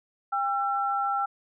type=tone pair together; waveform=sine; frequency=800 / 1346.6 Hz; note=G5 / E6; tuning=+35 / +36 cents; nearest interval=major sixth; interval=901 cents; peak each=-27 dBFS; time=0.32-1.26 s; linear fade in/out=10 ms; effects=none